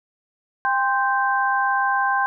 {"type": "tone cluster", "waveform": "sine", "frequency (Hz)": [798, 1045, 1562], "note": ["G5", "C6", "G6"], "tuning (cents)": [31, -2, -7], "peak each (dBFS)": -22, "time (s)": [0.65, 2.26], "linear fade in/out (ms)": 0, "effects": []}